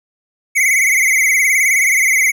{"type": "tone with vibrato", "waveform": "square", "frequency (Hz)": 2137, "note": "C7", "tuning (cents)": 36, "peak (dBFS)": -11, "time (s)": [0.55, 2.32], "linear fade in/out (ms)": 20, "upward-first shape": "sine", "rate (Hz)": 19, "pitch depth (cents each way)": 100, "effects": []}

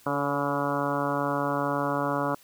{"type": "harmonic tone with a mistuned harmonic", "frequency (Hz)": 142.3, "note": "C#3", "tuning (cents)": 46, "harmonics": [1, 2, 3, 4, 5, 6, 7, 8, 9, 10], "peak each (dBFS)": [-35, -31, -36, -31, -35, -36, -33, -34, -35, -37], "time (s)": [0.06, 2.35], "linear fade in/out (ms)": 5, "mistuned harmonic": 3, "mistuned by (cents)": 21, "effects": ["white hiss -56 dBFS RMS until 2.43 s"]}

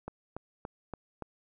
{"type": "click train", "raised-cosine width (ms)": 1, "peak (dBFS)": -24, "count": 5, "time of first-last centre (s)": [0.08, 1.223], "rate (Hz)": 3.5, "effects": []}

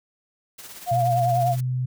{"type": "noise with tremolo", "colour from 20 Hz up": "white", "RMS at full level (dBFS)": -39, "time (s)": [0.58, 1.61], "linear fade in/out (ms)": 10, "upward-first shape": "sine", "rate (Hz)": 17, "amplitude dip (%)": 50}
{"type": "tone with vibrato", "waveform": "sine", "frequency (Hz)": 698.5, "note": "F5", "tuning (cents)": 0, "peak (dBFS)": -19, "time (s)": [0.86, 1.56], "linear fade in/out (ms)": 50, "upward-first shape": "triangle", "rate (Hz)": 10, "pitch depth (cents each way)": 58}
{"type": "tone with pitch glide", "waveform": "sine", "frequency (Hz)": [123.47, 126.94], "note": ["B2", "B2"], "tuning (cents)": [0, 48], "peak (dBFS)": -22, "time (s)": [0.91, 1.86], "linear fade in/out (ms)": 10, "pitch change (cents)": 48, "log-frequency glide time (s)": [1.27, 1.52]}
{"effects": []}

